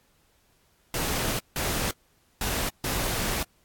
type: noise bursts at uneven times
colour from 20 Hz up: pink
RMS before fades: -28 dBFS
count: 4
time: 0.94-1.39 / 1.56-1.91 / 2.41-2.69 / 2.84-3.43 s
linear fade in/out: 2 ms
effects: pink hiss -65 dBFS RMS until 3.64 s + AAC 64 kbps